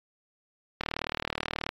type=click train; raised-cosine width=0.3 ms; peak=-13 dBFS; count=35; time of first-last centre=0.81-1.691 s; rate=38.6 Hz; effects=AAC 48 kbps